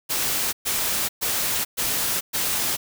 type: noise bursts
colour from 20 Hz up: white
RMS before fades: -24 dBFS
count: 5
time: 0.09-2.77 s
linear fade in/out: 20 ms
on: 440 ms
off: 120 ms
effects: none